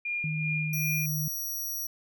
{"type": "tone with tremolo", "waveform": "sine", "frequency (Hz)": 2414, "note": "D7", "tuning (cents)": 47, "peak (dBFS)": -28, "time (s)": [0.05, 1.06], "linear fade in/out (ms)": 5, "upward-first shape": "sine", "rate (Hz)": 2.6, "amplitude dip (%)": 50}
{"type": "tone with pitch glide", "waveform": "sine", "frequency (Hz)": [155.1, 154.12], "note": ["D#3", "D#3"], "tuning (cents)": [-5, -16], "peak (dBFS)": -29, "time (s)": [0.24, 1.28], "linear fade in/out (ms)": 2, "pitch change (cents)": -11, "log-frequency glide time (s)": [0.41, 0.52]}
{"type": "tone", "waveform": "5% pulse", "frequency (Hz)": 5770, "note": "F#8", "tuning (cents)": -44, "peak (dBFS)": -26, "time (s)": [0.73, 1.87], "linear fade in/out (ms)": 5}
{"effects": []}